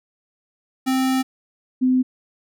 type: tone pair in turn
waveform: square / sine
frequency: 261.6 / 255.9 Hz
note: C4 / C4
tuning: 0 / -38 cents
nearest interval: unison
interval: 38 cents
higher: first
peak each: -18 / -14 dBFS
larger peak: second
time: 0.86-1.23 / 1.81-2.03 s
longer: first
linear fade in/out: 20 ms
effects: none